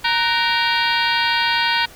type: harmonic tone with a mistuned harmonic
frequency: 466 Hz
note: A#4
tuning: 1 cent flat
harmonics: 2 / 3 / 4 / 5 / 6 / 7 / 8 / 9 / 10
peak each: -21 / -23 / -24 / -25 / -26 / -26 / -27 / -28 / -28 dBFS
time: 0.04-1.86 s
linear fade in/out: 10 ms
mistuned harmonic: 3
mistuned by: +120 cents
effects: pink hiss -43 dBFS RMS until 1.95 s